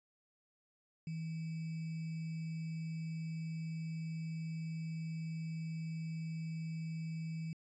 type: tone with sample-and-hold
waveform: sine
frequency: 161.6 Hz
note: E3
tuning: 34 cents flat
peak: -38 dBFS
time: 1.07-7.53 s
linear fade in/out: 2 ms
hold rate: 2450 Hz
effects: resampled to 16000 Hz